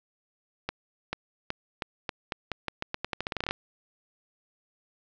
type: accelerating click train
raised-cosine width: 0.3 ms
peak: -14 dBFS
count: 21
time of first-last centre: 0.69-3.51 s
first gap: 440 ms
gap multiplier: 0.85
effects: resampled to 16000 Hz + 7-bit